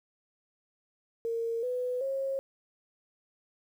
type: tone with pitch steps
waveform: sine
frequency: 460.1 / 498.9 / 540.9 Hz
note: A#4 / B4 / C#5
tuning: -23 / +17 / -43 cents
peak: -29 dBFS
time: 1.25-2.39 s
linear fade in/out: 0 ms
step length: 380 ms
effects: 10-bit